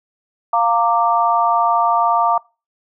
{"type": "chord", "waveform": "sine", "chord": "Bb major", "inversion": "second", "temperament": "equal with one note detuned", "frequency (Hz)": [698.5, 920.6, 1174.7], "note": ["F5", "Bb5", "D6"], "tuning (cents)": [0, -22, 0], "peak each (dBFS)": -17, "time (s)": [0.53, 2.38], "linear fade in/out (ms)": 5, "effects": ["noise-tail reverb RT60 0.3 s tail -24 dB re dry"]}